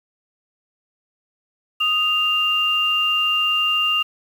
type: tone pair together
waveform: sine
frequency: 1244.5 / 2794 Hz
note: D#6 / F7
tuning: 0 / 0 cents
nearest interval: octave + major second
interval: 1400 cents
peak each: -24 / -17 dBFS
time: 1.8-4.03 s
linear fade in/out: 10 ms
effects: 7-bit